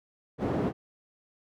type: band-pass noise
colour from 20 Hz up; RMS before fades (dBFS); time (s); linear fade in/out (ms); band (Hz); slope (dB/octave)
white; -29; 0.38-0.73; 50; 110 to 380; 12
effects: none